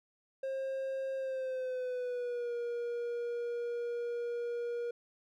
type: tone with pitch glide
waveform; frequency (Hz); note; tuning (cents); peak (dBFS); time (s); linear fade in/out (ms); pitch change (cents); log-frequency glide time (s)
triangle; 534 to 475.7; C5 to A#4; +35 to +35; -32; 0.43-4.91; 5; -200; 1.16-2.54
effects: none